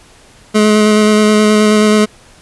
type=tone with vibrato; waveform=25% pulse; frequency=212.7 Hz; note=G#3; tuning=42 cents sharp; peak=-3 dBFS; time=0.54-2.06 s; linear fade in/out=20 ms; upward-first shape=square; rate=9.4 Hz; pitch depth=11 cents each way; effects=pink hiss -43 dBFS RMS until 2.41 s + resampled to 24000 Hz